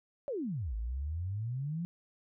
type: exponential two-way sweep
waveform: sine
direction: down then up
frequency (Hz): 598 to 52.2 to 177.5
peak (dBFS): -33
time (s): 0.28-1.85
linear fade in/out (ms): 0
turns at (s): 0.75
effects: none